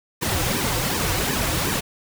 pink noise with flanger, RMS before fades -23 dBFS, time 0.21-1.81 s, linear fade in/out 20 ms, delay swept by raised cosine 1.4 to 4.9 ms, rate 2.7 Hz, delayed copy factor -0.95, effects none

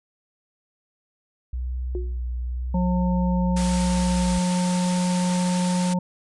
sine tone with vibrato, 61.74 Hz, B1, in tune, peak -25 dBFS, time 1.53-4.39 s, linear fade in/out 5 ms, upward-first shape sine, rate 0.96 Hz, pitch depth 27 cents each way
sine tone with exponential decay, 360.1 Hz, F#4, 47 cents flat, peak -25 dBFS, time 1.95-2.2 s, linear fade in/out 1 ms, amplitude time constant 53 ms
harmonic tone, 180 Hz, F#3, 47 cents flat, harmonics 1 / 3 / 5, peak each -20 / -32 / -31 dBFS, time 2.74-5.99 s, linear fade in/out 5 ms
white low-pass noise, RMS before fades -34 dBFS, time 3.56-5.94 s, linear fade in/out 10 ms, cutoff 10000 Hz, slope 96 dB/octave
effects none

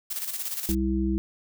blue noise with tremolo, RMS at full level -30 dBFS, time 0.1-0.75 s, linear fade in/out 10 ms, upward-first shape square, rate 17 Hz, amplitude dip 55%
harmonic tone, 65.4 Hz, C2, in tune, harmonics 1 / 3 / 5, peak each -27 / -27 / -27 dBFS, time 0.69-1.18 s, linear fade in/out 0 ms
effects none

